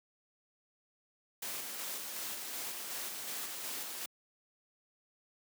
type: noise with tremolo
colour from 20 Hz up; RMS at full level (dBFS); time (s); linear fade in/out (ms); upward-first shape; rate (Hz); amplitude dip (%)
white; -40; 1.42-4.06; 5; square; 2.7; 25
effects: high-pass 200 Hz 12 dB/octave